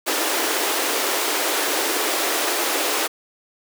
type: high-pass noise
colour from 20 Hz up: pink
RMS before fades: -22 dBFS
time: 0.06-3.08 s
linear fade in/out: 20 ms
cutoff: 300 Hz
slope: 48 dB/octave
effects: none